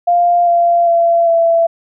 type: tone with pitch steps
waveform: sine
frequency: 698.5 / 688.5 / 678.6 / 668.9 Hz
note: F5 / F5 / F5 / E5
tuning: 0 / -25 / -50 / +25 cents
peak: -8 dBFS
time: 0.07-1.67 s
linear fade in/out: 10 ms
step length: 400 ms
effects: none